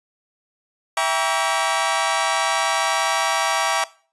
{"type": "chord", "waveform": "sawtooth", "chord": "E diminished seventh", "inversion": "none", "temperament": "just", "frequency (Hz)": [659.3, 791.1, 949.3, 1139.2], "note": ["E5", "G5", "Bb5", "Db6"], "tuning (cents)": [0, 16, 31, 47], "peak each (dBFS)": -20, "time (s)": [0.97, 3.84], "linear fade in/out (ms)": 2, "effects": ["noise-tail reverb RT60 0.4 s tail -19 dB re dry", "resampled to 24000 Hz"]}